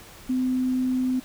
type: tone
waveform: sine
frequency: 255.7 Hz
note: C4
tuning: 40 cents flat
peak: -21 dBFS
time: 0.29-1.2 s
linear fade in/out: 10 ms
effects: pink hiss -46 dBFS RMS until 1.24 s